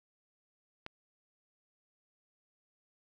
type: click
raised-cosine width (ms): 0.3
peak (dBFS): -25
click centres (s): 0.864
effects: none